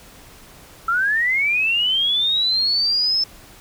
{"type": "linear sweep", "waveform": "sine", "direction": "up", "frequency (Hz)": [1318.5, 5290], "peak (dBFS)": -16, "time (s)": [0.88, 3.24], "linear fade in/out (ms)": 5, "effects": ["pink hiss -45 dBFS RMS until 3.6 s"]}